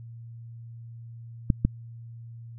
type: clicks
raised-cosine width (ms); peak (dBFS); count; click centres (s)
5; -8; 2; 1.502 / 1.65
effects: added 116 Hz sine -40 dBFS peak until 2.58 s